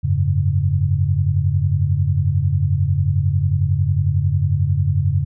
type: tone cluster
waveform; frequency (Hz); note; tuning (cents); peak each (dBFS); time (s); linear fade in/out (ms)
sine; 89.6 / 100.7 / 140.3; F2 / G2 / C#3; +45 / +47 / +21; -19; 0.03-5.25; 20
effects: none